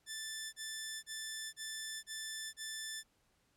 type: tone bursts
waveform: 10% pulse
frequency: 1760 Hz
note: A6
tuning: in tune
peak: -32 dBFS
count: 6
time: 0.06-3.035 s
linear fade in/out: 50 ms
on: 470 ms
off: 31 ms
effects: pink hiss -75 dBFS RMS until 3.56 s + low-pass 12000 Hz 12 dB/octave